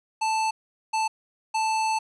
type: tone bursts at uneven times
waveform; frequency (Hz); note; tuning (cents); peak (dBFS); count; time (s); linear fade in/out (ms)
square; 880; A5; 0; -23; 3; 0.21-0.51 / 0.93-1.08 / 1.54-1.99; 10
effects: resampled to 22050 Hz + 10-bit